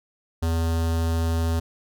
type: tone with notch filter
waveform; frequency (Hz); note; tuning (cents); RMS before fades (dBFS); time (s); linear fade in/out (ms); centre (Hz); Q
square; 82.41; E2; 0; -23; 0.42-1.6; 10; 2200; 1.9
effects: none

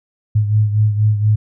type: beating tone pair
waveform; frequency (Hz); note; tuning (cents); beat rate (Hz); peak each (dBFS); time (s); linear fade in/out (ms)
sine; 105.7 / 109.9; G#2 / A2; +31 / -2; 4.2; -12 / -19; 0.35-1.36; 10
effects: none

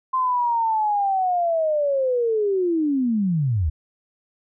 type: linear sweep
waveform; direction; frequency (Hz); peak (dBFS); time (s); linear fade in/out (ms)
sine; down; 1046.5 to 69.2; -18; 0.13-3.7; 10
effects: none

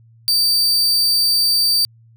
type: tone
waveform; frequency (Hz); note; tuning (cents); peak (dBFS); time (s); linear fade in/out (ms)
40% pulse; 4635; D8; -24; -12; 0.28-1.85; 0
effects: added 114 Hz sine -46 dBFS peak until 2.16 s

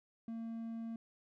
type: tone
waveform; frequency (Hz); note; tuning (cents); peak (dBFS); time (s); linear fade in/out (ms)
triangle; 227.8; A#3; -40; -38; 0.28-0.96; 2
effects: none

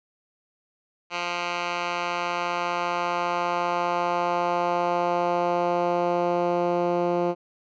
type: tone with band-pass filter sweep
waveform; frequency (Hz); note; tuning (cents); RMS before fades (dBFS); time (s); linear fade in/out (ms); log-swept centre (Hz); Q
10% pulse; 174.8; F3; +2; -25; 1.1-7.35; 50; 2200 to 400; 1
effects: resampled to 16000 Hz

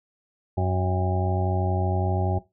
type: harmonic tone with a mistuned harmonic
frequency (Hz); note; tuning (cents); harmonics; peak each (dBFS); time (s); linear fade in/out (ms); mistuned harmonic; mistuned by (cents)
92.5; F#2; 0; 1 / 2 / 3 / 4 / 6 / 7 / 8 / 9; -23 / -31 / -38 / -30 / -37 / -33 / -39 / -31; 0.57-2.39; 10; 9; -50
effects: noise-tail reverb RT60 0.2 s tail -17 dB re dry

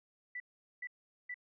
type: tone bursts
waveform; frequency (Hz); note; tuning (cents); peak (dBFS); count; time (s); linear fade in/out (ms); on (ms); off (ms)
sine; 1975.5; B6; 0; -39; 3; 0.35-1.343; 5; 51; 420
effects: none

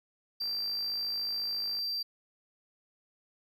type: tone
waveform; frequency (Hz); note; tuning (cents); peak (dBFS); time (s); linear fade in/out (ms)
triangle; 4699; D8; 0; -30; 0.4-2.03; 10
type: click train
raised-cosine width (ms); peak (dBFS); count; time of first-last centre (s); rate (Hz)
0.5; -38; 75; 0.42-1.788; 54.1
effects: none

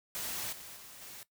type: noise with level steps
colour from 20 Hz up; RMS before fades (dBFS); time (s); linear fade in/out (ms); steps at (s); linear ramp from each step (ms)
white; -38 / -48 / -51 / -48; 0.15-1.23; 0; 0.52 / 0.76 / 1.01; 10
effects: noise-tail reverb RT60 0.1 s tail -17 dB re dry

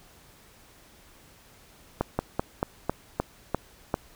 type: slowing click train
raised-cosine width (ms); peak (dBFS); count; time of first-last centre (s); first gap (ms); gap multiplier
1; -10; 8; 2.01-3.941; 180; 1.14
effects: pink hiss -55 dBFS RMS until 4.15 s

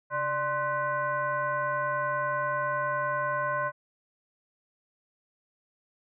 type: tone with frequency modulation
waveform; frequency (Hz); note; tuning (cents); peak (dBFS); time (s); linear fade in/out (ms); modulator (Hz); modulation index
sine; 1046.5; C6; 0; -26; 0.1-3.72; 50; 455; 1.2
effects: none

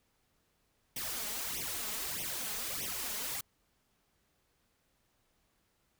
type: noise with flanger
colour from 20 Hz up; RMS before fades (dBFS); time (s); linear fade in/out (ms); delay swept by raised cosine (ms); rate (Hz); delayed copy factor
white; -38; 0.96-3.41; 5; 0.33 to 4.83; 1.6; +1
effects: pink hiss -75 dBFS RMS until 5.99 s

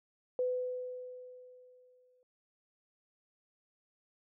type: tone with exponential decay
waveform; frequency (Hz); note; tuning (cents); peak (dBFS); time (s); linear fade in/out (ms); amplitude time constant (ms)
sine; 502; B4; +28; -28; 0.39-2.23; 1; 400
effects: none

